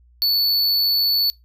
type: tone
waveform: square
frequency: 4453 Hz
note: C#8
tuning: 7 cents sharp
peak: -16 dBFS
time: 0.22-1.3 s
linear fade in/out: 0 ms
effects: noise-tail reverb RT60 0.2 s tail -25 dB re dry + added 60 Hz sine -50 dBFS peak until 1.44 s